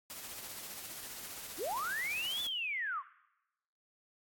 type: noise with tremolo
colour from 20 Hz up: white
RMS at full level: -44 dBFS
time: 0.1-2.47 s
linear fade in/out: 0 ms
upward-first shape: sine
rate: 15 Hz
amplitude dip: 30%
type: linear two-way sweep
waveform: sine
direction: up then down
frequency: 252.6 to 3520 to 1000 Hz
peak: -34 dBFS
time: 1.57-3.03 s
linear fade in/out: 50 ms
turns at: 2.42 s
effects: noise-tail reverb RT60 0.9 s tail -18 dB re dry + AAC 64 kbps